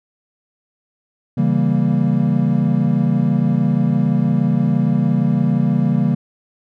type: chord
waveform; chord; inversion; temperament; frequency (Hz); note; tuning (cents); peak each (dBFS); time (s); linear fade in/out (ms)
triangle; C# diminished seventh; none; equal; 138.59 / 164.81 / 196 / 233.1; C#3 / E3 / G3 / Bb3; 0 / 0 / 0 / 0; -17; 1.37-6.15; 10
effects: none